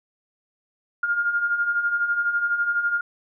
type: beating tone pair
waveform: sine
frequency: 1403 / 1415 Hz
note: F6 / F6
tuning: +8 / +22 cents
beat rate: 12 Hz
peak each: -28 / -21 dBFS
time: 1.03-3.01 s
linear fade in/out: 5 ms
effects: none